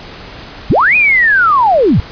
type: linear two-way sweep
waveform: sine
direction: up then down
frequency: 67 to 2520 to 67 Hz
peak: -6 dBFS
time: 0.7-2 s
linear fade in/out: 0 ms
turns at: 0.96 s
effects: pink hiss -31 dBFS RMS until 2.11 s + resampled to 11025 Hz